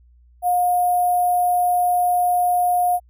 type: tone with sample-and-hold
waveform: sine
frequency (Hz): 715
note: F5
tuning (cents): +41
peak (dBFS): -15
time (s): 0.42-3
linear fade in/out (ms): 50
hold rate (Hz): 11025
effects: added 60 Hz sine -49 dBFS peak until 3.09 s